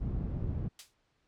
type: low-pass noise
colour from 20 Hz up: white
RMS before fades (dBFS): -34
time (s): 0-0.69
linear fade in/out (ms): 20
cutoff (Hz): 120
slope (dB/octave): 12
type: noise with exponential decay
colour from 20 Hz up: violet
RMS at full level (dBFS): -29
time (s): 0.79-0.94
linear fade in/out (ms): 2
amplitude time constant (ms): 32
effects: pink hiss -74 dBFS RMS until 1.27 s + low-pass 5000 Hz 12 dB/octave